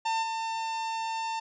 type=tone with level steps; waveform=45% pulse; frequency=899 Hz; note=A5; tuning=37 cents sharp; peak=-26 / -30 dBFS; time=0.05-1.4 s; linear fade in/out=10 ms; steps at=0.22 s; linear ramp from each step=20 ms; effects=resampled to 16000 Hz